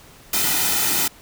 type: noise with comb filter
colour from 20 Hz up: white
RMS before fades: -20 dBFS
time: 0.33-1.08 s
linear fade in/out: 5 ms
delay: 1.8 ms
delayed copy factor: -0.65
effects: pink hiss -47 dBFS RMS until 1.21 s